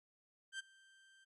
30% pulse tone with ADSR envelope, 1568 Hz, G6, in tune, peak -37 dBFS, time 0.52-1.25 s, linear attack 72 ms, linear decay 18 ms, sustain -24 dB, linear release 16 ms, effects MP3 48 kbps

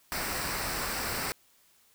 pink noise with comb filter, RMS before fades -33 dBFS, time 0.12-1.32 s, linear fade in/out 0 ms, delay 0.3 ms, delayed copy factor -0.55, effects white hiss -64 dBFS RMS until 1.94 s

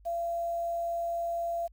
sine tone with quantisation, 681 Hz, F5, 44 cents flat, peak -29 dBFS, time 0.05-1.68 s, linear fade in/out 20 ms, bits 9, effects added 50 Hz sine -54 dBFS peak until 1.72 s

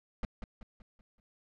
brown noise with echo, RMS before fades -32 dBFS, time 0.23-0.25 s, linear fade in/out 2 ms, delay 190 ms, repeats 5, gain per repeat -7 dB, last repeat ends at 1.2 s, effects low-pass 4000 Hz 12 dB/octave

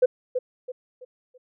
sine tone with echo, 504 Hz, B4, 35 cents sharp, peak -12 dBFS, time 0.02-0.06 s, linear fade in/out 10 ms, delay 330 ms, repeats 4, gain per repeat -9 dB, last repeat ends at 1.38 s, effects tanh soft clip ceiling -9 dBFS

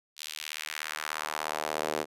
sawtooth tone with high-pass filter sweep, 76.8 Hz, D#2, 22 cents flat, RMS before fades -35 dBFS, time 0.16-2.06 s, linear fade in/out 50 ms, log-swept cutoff 3800 to 410 Hz, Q 1.4, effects resampled to 32000 Hz

